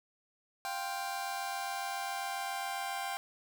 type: chord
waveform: sawtooth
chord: F suspended second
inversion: none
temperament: just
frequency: 698.5 / 785.8 / 1047.7 Hz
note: F5 / G5 / C6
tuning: 0 / +4 / +2 cents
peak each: -38 / -33 / -39 dBFS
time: 0.65-3.17 s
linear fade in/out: 0 ms
effects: none